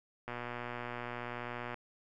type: click train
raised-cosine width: 0.5 ms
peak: -25 dBFS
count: 178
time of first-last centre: 0.28-1.743 s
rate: 121 Hz
effects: none